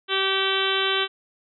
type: harmonic tone with a mistuned harmonic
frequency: 386.4 Hz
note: G4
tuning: 25 cents flat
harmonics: 1 / 2 / 3 / 4 / 5 / 6 / 7 / 8 / 9 / 10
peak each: -27 / -35 / -29 / -28 / -34 / -33 / -31 / -27 / -29 / -31 dBFS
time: 0.08-1.08 s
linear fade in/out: 50 ms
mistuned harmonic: 6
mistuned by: -21 cents
effects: none